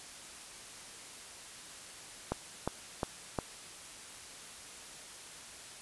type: click train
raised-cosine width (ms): 1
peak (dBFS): -17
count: 4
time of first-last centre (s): 2.32-3.388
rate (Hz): 2.81
effects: white hiss -49 dBFS RMS until 5.81 s + resampled to 24000 Hz